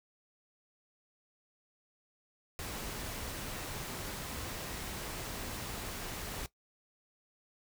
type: noise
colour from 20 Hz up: pink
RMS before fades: -41 dBFS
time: 2.59-6.46 s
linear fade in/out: 0 ms
effects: noise-tail reverb RT60 0.1 s tail -17 dB re dry